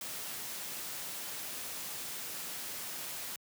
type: noise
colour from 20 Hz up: white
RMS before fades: -41 dBFS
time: 0.01-3.36 s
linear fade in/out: 2 ms
effects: high-pass 100 Hz 12 dB/octave